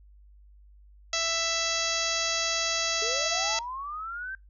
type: harmonic tone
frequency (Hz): 662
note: E5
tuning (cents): +7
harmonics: 1 / 2 / 3 / 4 / 5 / 6 / 7 / 8 / 9 / 10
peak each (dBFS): -35 / -35 / -35 / -35 / -35 / -35 / -35 / -35 / -35 / -35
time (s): 1.13-3.59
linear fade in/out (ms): 2
type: linear sweep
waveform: sine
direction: up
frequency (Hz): 421.5 to 1577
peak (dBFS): -33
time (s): 3.02-4.35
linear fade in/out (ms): 2
effects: noise-tail reverb RT60 0.2 s tail -25 dB re dry + added 50 Hz sine -51 dBFS peak until 4.49 s